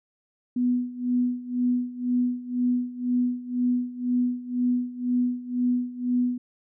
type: tone with tremolo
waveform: sine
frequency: 246.9 Hz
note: B3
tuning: in tune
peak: -19 dBFS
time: 0.56-6.38 s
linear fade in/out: 5 ms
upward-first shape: sine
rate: 2 Hz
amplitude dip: 85%
effects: none